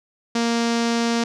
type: tone with low-pass filter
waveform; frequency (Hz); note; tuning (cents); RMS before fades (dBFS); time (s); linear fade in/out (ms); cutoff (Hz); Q
sawtooth; 233.1; A#3; 0; -21; 0.35-1.24; 5; 5800; 2
effects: none